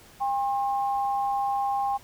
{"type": "tone pair together", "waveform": "sine", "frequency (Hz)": [803, 1071.9], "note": ["G5", "C6"], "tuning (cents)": [41, 42], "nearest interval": "perfect fourth", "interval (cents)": 501, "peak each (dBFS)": [-24, -32], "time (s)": [0.2, 1.98], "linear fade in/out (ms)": 20, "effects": ["pink hiss -52 dBFS RMS until 2.03 s"]}